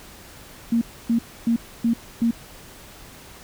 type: tone bursts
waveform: sine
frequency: 231.9 Hz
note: A#3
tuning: 9 cents flat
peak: -16 dBFS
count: 5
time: 0.72-2.31 s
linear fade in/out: 5 ms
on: 94 ms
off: 280 ms
effects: pink hiss -44 dBFS RMS until 3.43 s